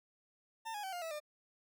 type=tone with pitch steps; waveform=40% pulse; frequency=900 / 830.1 / 765.6 / 706.1 / 651.3 / 600.7 Hz; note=A5 / G#5 / G5 / F5 / E5 / D5; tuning=+39 / -1 / -41 / +19 / -21 / +39 cents; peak=-39 dBFS; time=0.65-1.202 s; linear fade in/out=20 ms; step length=92 ms; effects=none